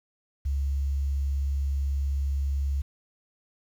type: tone with quantisation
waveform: sine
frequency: 69.3 Hz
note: C#2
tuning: in tune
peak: -24 dBFS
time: 0.45-2.82 s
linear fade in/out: 10 ms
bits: 9
effects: none